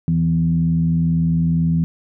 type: tone with frequency modulation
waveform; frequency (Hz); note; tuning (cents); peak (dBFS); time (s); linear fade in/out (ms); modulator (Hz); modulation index
sine; 164.81; E3; 0; -14; 0.08-1.84; 0; 82.1; 0.54
effects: none